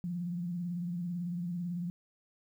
sine tone with vibrato, 174.61 Hz, F3, in tune, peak -33 dBFS, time 0.04-1.9 s, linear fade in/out 0 ms, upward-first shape sine, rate 18 Hz, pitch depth 61 cents each way, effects 11-bit

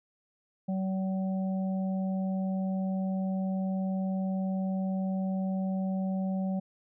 harmonic tone, 189.8 Hz, F#3, 44 cents sharp, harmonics 1 / 3 / 4, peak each -28 / -40 / -43 dBFS, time 0.68-6.6 s, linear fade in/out 10 ms, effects none

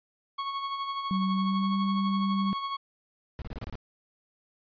45% pulse tone with tremolo, 1104 Hz, C#6, 7 cents flat, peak -29 dBFS, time 0.38-2.77 s, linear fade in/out 10 ms, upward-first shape sine, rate 12 Hz, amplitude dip 45%
sine tone with pitch glide, 190 to 195.57 Hz, F#3 to G3, +46 to -4 cents, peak -25 dBFS, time 1.11-2.53 s, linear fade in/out 0 ms, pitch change +50 cents, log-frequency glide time 1.27-1.78 s
brown noise bursts, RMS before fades -36 dBFS, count 7, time 3.39-3.754 s, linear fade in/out 0 ms, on 28 ms, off 28 ms
effects resampled to 11025 Hz

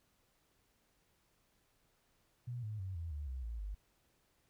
sine tone with pitch steps, 121.7 / 107.18 / 94.39 / 83.12 / 73.2 / 64.47 / 56.78 / 50 Hz, B2 / A2 / F#2 / E2 / D2 / C2 / A#1 / G1, -25 / -45 / +35 / +15 / -5 / -25 / -45 / +35 cents, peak -39 dBFS, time 2.47-3.75 s, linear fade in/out 10 ms, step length 160 ms, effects pink hiss -75 dBFS RMS until 4.49 s

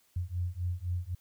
sine beating tone pair, 87 / 90.9 Hz, F2 / F#2, -6 / -30 cents, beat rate 3.9 Hz, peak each -34 / -34 dBFS, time 0.16-1.15 s, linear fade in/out 5 ms, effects white hiss -68 dBFS RMS until 1.2 s

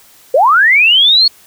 sine linear sweep, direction up, 475.3 to 4400 Hz, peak -5 dBFS, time 0.34-1.28 s, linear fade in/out 5 ms, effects white hiss -44 dBFS RMS until 1.46 s

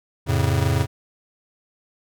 square chord, F augmented, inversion none, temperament just, 87.31 / 109.13 / 136.42 Hz, F2 / A2 / C#3, 0 / -14 / -27 cents, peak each -23 dBFS, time 0.26-0.87 s, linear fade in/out 50 ms, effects none

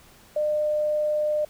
sine tone, 603 Hz, D5, 46 cents sharp, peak -21 dBFS, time 0.36-1.45 s, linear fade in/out 5 ms, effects pink hiss -53 dBFS RMS until 1.49 s

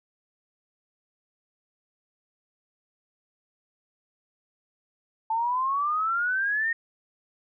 sine exponential sweep, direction up, 880 to 1864.7 Hz, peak -23 dBFS, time 5.3-6.73 s, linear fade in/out 5 ms, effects none

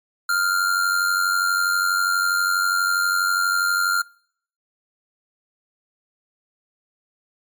square tone with amplitude modulation, 1396.9 Hz, F6, in tune, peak -16 dBFS, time 0.29-4.02 s, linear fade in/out 5 ms, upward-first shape sine, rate 92.3 Hz, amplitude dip 60%, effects noise-tail reverb RT60 0.6 s tail -24 dB re dry + MP3 96 kbps

